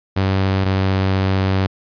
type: tone pair in turn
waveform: sawtooth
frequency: 96 / 95.59 Hz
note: G2 / G2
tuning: -36 / -43 cents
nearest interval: unison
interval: 7 cents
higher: first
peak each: -11 dBFS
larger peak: neither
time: 0.16-0.65 / 0.65-1.67 s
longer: second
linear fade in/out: 10 ms
effects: resampled to 11025 Hz